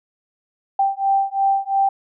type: beating tone pair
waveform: sine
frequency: 783 / 785.9 Hz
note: G5 / G5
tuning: -2 / +4 cents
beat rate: 2.9 Hz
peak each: -19 dBFS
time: 0.79-1.89 s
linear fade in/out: 5 ms
effects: none